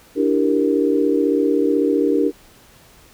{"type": "chord", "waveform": "sine", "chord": "E half-diminished seventh", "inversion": "third", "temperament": "equal", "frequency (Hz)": [293.7, 329.6, 392, 466.2], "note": ["D4", "E4", "G4", "Bb4"], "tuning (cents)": [0, 0, 0, 0], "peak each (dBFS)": [-18, -23, -20, -20], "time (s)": [0.15, 2.32], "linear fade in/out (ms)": 50, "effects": ["pink hiss -49 dBFS RMS until 3.13 s"]}